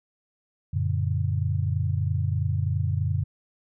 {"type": "chord", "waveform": "sine", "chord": "Gb augmented", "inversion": "none", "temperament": "just", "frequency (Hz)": [92.5, 115.62, 144.53], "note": ["Gb2", "Bb2", "D3"], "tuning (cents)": [0, -14, -27], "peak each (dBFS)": [-25, -28, -28], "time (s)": [0.73, 3.24], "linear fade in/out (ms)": 10, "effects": []}